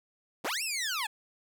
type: linear two-way sweep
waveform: 15% pulse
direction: up then down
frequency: 123.47 to 2773 to 800 Hz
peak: -24 dBFS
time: 0.44-1.07 s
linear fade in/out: 10 ms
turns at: 0.63 s
effects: none